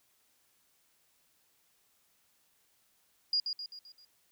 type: tone with echo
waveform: sine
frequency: 4851 Hz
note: D#8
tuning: 45 cents flat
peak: -26 dBFS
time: 3.33-3.4 s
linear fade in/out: 2 ms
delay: 130 ms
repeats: 5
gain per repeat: -6 dB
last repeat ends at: 4.05 s
effects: white hiss -71 dBFS RMS until 4.31 s